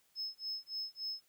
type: tone with tremolo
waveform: sine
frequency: 5190 Hz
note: E8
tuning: 28 cents flat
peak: -34 dBFS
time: 0.15-1.24 s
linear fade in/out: 50 ms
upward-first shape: sine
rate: 3.5 Hz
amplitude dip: 100%
effects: tanh soft clip ceiling -34 dBFS + white hiss -72 dBFS RMS until 1.28 s